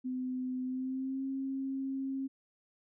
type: tone with pitch glide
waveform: sine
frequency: 255.1 to 268.6 Hz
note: C4 to C4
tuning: -44 to +46 cents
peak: -33 dBFS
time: 0.04-2.28 s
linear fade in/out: 20 ms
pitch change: +90 cents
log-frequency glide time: 0.64-1.24 s
effects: none